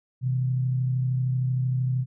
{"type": "tone pair together", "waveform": "sine", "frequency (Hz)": [126.99, 160], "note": ["B2", "D#3"], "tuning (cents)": [49, 49], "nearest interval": "major third", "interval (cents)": 400, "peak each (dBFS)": [-22, -34], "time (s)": [0.21, 2.06], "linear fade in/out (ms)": 50, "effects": []}